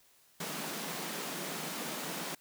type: high-pass noise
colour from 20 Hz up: pink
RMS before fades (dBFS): -39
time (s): 0.4-2.35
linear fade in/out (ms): 5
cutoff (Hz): 150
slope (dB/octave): 96
effects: white hiss -65 dBFS RMS until 2.4 s